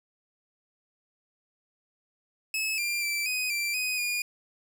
sawtooth tone with pitch steps, 2590 / 2384 / 2336 / 2503 / 2353 / 2502 / 2435 Hz, E7 / D7 / D7 / D#7 / D7 / D#7 / D#7, -31 / +25 / -10 / +10 / +3 / +9 / -38 cents, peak -24 dBFS, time 2.54-4.22 s, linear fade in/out 2 ms, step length 240 ms, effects none

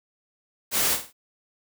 white noise with echo, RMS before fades -23 dBFS, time 0.71-0.98 s, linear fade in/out 50 ms, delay 50 ms, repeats 3, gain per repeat -9 dB, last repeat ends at 1.13 s, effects none

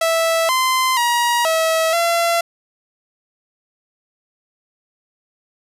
sawtooth tone with pitch steps, 657 / 1035 / 953 / 647 / 680 Hz, E5 / C6 / A#5 / E5 / F5, -6 / -19 / +38 / -32 / -46 cents, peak -11 dBFS, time 0.01-2.41 s, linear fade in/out 5 ms, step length 480 ms, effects resampled to 32000 Hz + 8-bit

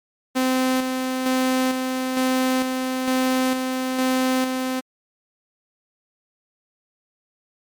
sawtooth tone with tremolo, 258.3 Hz, C4, 22 cents flat, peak -14 dBFS, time 0.35-4.81 s, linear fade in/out 20 ms, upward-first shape square, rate 1.1 Hz, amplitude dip 40%, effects MP3 96 kbps

